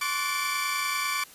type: tone cluster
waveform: sawtooth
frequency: 1062 / 1150 / 1476 / 1762 / 2330 Hz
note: C6 / D6 / F#6 / A6 / D7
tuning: +25 / -37 / -5 / +2 / -14 cents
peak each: -31 / -27 / -35 / -34 / -27 dBFS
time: 0.01-1.24 s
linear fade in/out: 5 ms
effects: white hiss -50 dBFS RMS until 1.34 s + resampled to 32000 Hz